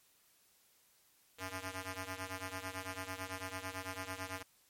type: ring-modulated tone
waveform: 5% pulse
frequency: 187.4 Hz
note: F#3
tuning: 22 cents sharp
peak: -27 dBFS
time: 1.38-4.43 s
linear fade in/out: 10 ms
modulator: 464 Hz
effects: white hiss -69 dBFS RMS until 4.69 s + MP3 64 kbps